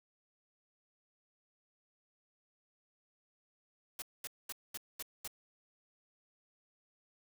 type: noise bursts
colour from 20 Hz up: white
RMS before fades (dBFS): -42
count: 6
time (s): 3.99-5.276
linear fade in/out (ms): 2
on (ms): 31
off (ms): 220
effects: none